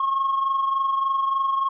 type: tone pair together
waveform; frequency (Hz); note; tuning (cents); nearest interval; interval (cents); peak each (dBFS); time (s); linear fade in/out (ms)
sine; 1082 / 1105.4; C#6 / C#6; -42 / -5; unison; 37; -19 / -27; 0-1.69; 5
effects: tanh soft clip ceiling -16 dBFS